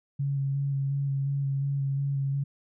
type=tone with vibrato; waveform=sine; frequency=138.59 Hz; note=C#3; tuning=in tune; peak=-25 dBFS; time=0.19-2.44 s; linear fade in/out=10 ms; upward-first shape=square; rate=2.8 Hz; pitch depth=15 cents each way; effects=none